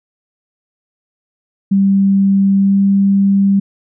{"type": "tone with pitch glide", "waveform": "sine", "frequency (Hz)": [196, 197.25], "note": ["G3", "G3"], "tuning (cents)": [0, 11], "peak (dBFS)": -8, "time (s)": [1.71, 3.6], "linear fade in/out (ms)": 10, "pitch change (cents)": 11, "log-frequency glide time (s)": [2.58, 2.77], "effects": []}